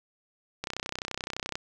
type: click train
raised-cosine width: 0.2 ms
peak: -15 dBFS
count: 30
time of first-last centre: 0.64-1.555 s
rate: 31.7 Hz
effects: none